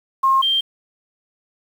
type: tone pair in turn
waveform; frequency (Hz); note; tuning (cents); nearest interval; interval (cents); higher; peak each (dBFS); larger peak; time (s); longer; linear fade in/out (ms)
sine; 1070 / 3170; C6 / G7; +38 / +19; octave + perfect fifth; 1881; second; -12 / -15; first; 0.23-0.42 / 0.42-0.61; neither; 10
effects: 7-bit